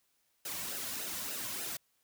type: noise with flanger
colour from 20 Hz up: white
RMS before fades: -39 dBFS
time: 0.45-1.77 s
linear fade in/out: 5 ms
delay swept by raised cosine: 0.87 to 2.47 ms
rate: 3.4 Hz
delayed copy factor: -0.65
effects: white hiss -75 dBFS RMS until 2.03 s